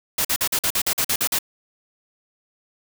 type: noise bursts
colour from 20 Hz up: white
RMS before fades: -21 dBFS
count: 11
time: 0.18-1.388 s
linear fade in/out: 5 ms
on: 68 ms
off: 46 ms
effects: none